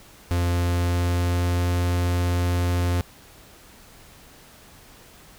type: tone with pitch glide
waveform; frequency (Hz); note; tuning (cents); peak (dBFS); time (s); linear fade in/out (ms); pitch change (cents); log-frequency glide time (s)
45% pulse; 87.31 to 88.12; F2 to F2; 0 to +16; -20; 0.31-3.01; 0; +16; 0.52-1.71
effects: pink hiss -49 dBFS RMS until 5.38 s

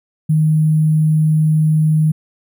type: tone with sample-and-hold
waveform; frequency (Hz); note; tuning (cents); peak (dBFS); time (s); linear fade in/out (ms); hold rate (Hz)
sine; 155.56; D#3; 0; -10; 0.29-2.12; 10; 11025
effects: none

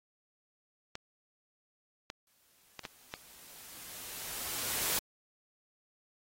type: clicks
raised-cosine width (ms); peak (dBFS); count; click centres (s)
0.2; -22; 5; 0.954 / 2.101 / 2.793 / 2.852 / 3.139
type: noise with exponential growth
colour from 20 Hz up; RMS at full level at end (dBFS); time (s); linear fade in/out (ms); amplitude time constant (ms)
white; -31; 2.27-4.99; 2; 590
effects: AAC 48 kbps

